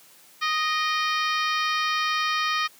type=harmonic tone with a mistuned harmonic; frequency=622.3 Hz; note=D#5; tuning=in tune; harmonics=2 / 3 / 4 / 5 / 6 / 7 / 8 / 9; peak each=-25 / -29 / -31 / -33 / -35 / -36 / -37 / -38 dBFS; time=0.41-2.68 s; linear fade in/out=20 ms; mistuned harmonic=4; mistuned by=-39 cents; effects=white hiss -53 dBFS RMS until 2.79 s + high-pass 150 Hz 12 dB/octave